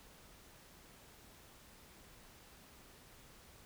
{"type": "silence", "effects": ["pink hiss -60 dBFS RMS until 3.65 s"]}